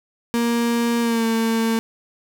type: tone with pitch glide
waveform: 35% pulse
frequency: 234.9 to 226 Hz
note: A#3 to A3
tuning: +13 to +47 cents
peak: -16 dBFS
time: 0.34-1.79 s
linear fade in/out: 0 ms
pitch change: -66 cents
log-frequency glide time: 1.01-1.26 s
effects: none